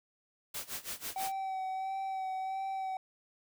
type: noise with tremolo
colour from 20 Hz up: white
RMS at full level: -38 dBFS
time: 0.54-1.32 s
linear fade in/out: 5 ms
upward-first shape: sine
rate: 6.1 Hz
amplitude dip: 90%
type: tone with vibrato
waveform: triangle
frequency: 765 Hz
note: G5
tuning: 42 cents flat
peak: -32 dBFS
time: 1.16-2.97 s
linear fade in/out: 2 ms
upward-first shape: sine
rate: 1.5 Hz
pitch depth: 20 cents each way
effects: none